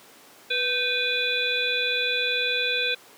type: harmonic tone with a mistuned harmonic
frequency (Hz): 493.9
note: B4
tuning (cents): 0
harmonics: 1 / 3 / 5 / 7 / 8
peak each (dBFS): -31 / -30 / -26 / -28 / -31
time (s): 0.5-2.95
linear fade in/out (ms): 10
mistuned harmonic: 3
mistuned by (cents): +77
effects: pink hiss -50 dBFS RMS until 3.17 s + high-pass 300 Hz 12 dB/octave